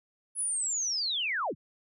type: linear sweep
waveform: sine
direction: down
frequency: 10410 to 65.7 Hz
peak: -28 dBFS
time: 0.35-1.55 s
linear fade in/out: 50 ms
effects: none